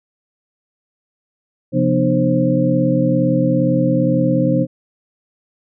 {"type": "tone cluster", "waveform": "sine", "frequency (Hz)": [133, 175.1, 245.7, 303.1, 528], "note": ["C3", "F3", "B3", "D#4", "C5"], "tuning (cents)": [29, 5, -9, -45, 16], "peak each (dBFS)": -19, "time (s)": [1.72, 4.67], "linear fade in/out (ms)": 50, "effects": []}